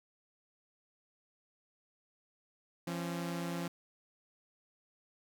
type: tone pair together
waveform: sawtooth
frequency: 171.41 / 272.1 Hz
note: F3 / C#4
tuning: -32 / -32 cents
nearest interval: minor sixth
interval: 800 cents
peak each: -33 / -38 dBFS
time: 2.87-3.68 s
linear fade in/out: 5 ms
effects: none